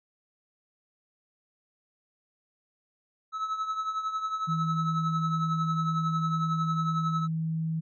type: tone with tremolo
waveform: triangle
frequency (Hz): 1297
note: E6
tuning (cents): -28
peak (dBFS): -24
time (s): 3.32-7.28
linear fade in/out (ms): 50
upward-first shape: triangle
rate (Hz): 11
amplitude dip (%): 70
type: tone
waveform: sine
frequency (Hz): 161.2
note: E3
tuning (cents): -38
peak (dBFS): -27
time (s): 4.47-7.81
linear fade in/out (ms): 20
effects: resampled to 16000 Hz